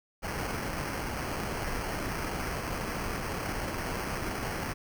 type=noise with sample-and-hold; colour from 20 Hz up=pink; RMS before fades=-34 dBFS; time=0.22-4.74 s; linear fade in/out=20 ms; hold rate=3675 Hz; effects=none